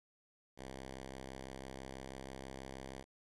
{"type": "tone with pitch glide", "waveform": "5% pulse", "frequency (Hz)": [65.9, 66.4], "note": ["C2", "C2"], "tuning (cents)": [13, 26], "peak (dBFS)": -35, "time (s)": [0.56, 3.05], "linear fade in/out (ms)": 50, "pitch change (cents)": 13, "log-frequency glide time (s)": [0.97, 2.94], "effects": ["resampled to 24000 Hz", "11-bit"]}